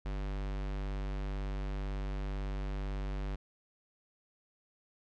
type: tone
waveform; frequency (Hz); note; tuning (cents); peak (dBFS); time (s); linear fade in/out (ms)
square; 49; G1; 0; -35; 0.05-3.36; 10
effects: low-pass 4000 Hz 12 dB/octave